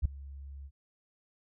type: tone with ADSR envelope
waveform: sine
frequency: 69.3 Hz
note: C#2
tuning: in tune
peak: -20 dBFS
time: 0.02-0.71 s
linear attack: 33 ms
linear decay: 4 ms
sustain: -22 dB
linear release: 55 ms
effects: none